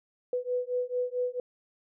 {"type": "beating tone pair", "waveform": "sine", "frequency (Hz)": [493.9, 498.4], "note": ["B4", "B4"], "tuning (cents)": [0, 16], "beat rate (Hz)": 4.5, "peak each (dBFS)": -31, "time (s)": [0.33, 1.4], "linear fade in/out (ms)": 2, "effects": []}